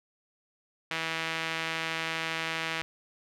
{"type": "tone with band-pass filter", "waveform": "sawtooth", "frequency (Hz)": 162.5, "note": "E3", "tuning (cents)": -24, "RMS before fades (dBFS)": -33, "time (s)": [0.91, 2.82], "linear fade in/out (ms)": 0, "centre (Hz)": 2400, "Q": 1.4, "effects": []}